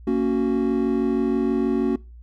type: chord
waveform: triangle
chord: F# major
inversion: first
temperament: just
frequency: 231.2 / 277.5 / 370 Hz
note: A#3 / C#4 / F#4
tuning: -14 / +2 / 0 cents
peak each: -21 dBFS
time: 0.07-1.96 s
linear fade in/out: 5 ms
effects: noise-tail reverb RT60 0.3 s tail -23 dB re dry + added 59 Hz sine -40 dBFS peak until 2.22 s